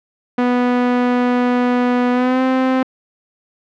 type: tone with pitch glide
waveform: sawtooth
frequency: 246.5 to 259.8 Hz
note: B3 to C4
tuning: -3 to -12 cents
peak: -9 dBFS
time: 0.38-2.83 s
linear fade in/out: 5 ms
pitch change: +91 cents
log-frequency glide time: 2.12-2.42 s
effects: low-pass 2000 Hz 12 dB/octave